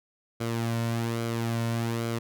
sawtooth tone with flanger, 115.8 Hz, A#2, 11 cents flat, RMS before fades -29 dBFS, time 0.4-2.19 s, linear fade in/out 10 ms, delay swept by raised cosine 1.1 to 2.5 ms, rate 1.2 Hz, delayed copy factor -0.5, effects none

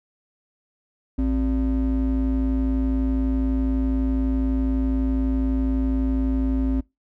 triangle ring-modulated tone, 160 Hz, D#3, 49 cents sharp, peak -14 dBFS, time 1.18-6.81 s, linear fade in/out 10 ms, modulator 104 Hz, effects noise-tail reverb RT60 0.2 s tail -23 dB re dry

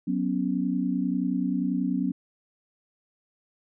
sine chord, F# suspended fourth, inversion none, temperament equal, 185 / 246.9 / 277.2 Hz, F#3 / B3 / C#4, 0 / 0 / 0 cents, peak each -28 dBFS, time 0.07-2.12 s, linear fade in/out 10 ms, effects none

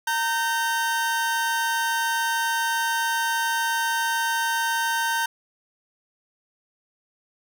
40% pulse tone pair together, 919.9 / 1547 Hz, A#5 / G6, -23 / -23 cents, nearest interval major sixth, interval 900 cents, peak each -24 dBFS, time 0.07-5.26 s, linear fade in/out 5 ms, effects none

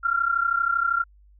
sine tone pair together, 1364.2 / 1396.9 Hz, F6 / F6, -41 / 0 cents, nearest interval unison, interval 41 cents, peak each -23 dBFS, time 0.03-1.04 s, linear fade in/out 20 ms, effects added 50 Hz sine -51 dBFS peak until 1.39 s

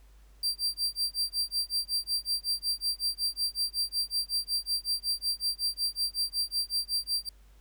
40% pulse tone with tremolo, 4711 Hz, D8, 5 cents sharp, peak -24 dBFS, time 0.43-7.29 s, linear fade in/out 2 ms, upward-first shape sine, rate 5.4 Hz, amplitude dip 100%, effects added 50 Hz sine -53 dBFS peak until 7.6 s + pink hiss -66 dBFS RMS until 7.6 s

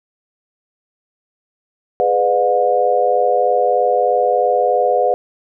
sine chord, G# diminished seventh, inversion none, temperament just, 415.3 / 498.4 / 598 / 717.6 Hz, G#4 / B4 / D5 / F5, 0 / +16 / +31 / +47 cents, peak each -21 / -16 / -19 / -16 dBFS, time 2-5.14 s, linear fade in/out 0 ms, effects none

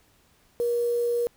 sine tone with quantisation, 476.3 Hz, A#4, 37 cents sharp, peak -22 dBFS, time 0.6-1.27 s, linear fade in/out 0 ms, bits 7, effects pink hiss -62 dBFS RMS until 1.36 s

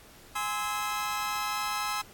sawtooth chord, Ab augmented, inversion none, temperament just, 830.6 / 1038.3 / 1297.8 Hz, Ab5 / C6 / E6, 0 / -14 / -27 cents, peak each -31 / -31 / -29 dBFS, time 0.35-2.02 s, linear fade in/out 10 ms, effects pink hiss -53 dBFS RMS until 2.13 s + AAC 64 kbps

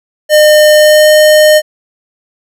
square tone with pitch glide, 607 to 611.6 Hz, D#5 to D#5, -43 to -30 cents, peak -3 dBFS, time 0.29-1.62 s, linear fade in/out 50 ms, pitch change +13 cents, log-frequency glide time 0.76-1.08 s, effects none

